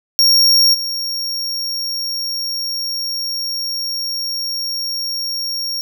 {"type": "tone with level steps", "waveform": "45% pulse", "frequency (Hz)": 5560, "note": "F8", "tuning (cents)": -9, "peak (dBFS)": [-9, -20], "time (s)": [0.19, 5.81], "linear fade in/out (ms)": 0, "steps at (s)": 0.73, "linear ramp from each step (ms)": 20, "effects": []}